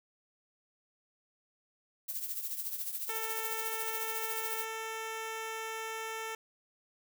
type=noise with tremolo; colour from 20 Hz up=violet; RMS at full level=-35 dBFS; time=2.08-4.65 s; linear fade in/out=10 ms; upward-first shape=triangle; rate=14 Hz; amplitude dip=70%
type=tone; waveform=10% pulse; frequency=445.2 Hz; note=A4; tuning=20 cents sharp; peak=-29 dBFS; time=3.09-6.35 s; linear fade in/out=2 ms
effects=none